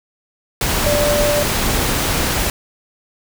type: tone in noise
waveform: sine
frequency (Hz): 587.3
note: D5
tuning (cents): 0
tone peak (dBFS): -15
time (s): 0.86-1.43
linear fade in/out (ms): 2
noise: pink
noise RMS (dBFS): -18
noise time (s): 0.61-2.5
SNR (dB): 0
effects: none